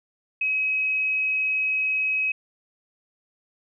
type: tone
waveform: sine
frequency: 2547 Hz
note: D#7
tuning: 40 cents sharp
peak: -21 dBFS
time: 0.41-2.32 s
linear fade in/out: 5 ms
effects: none